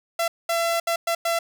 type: tone bursts at uneven times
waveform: sawtooth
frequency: 674 Hz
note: E5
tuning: 38 cents sharp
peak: -17 dBFS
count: 5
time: 0.19-0.28 / 0.49-0.8 / 0.87-0.96 / 1.07-1.15 / 1.25-1.39 s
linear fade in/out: 5 ms
effects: none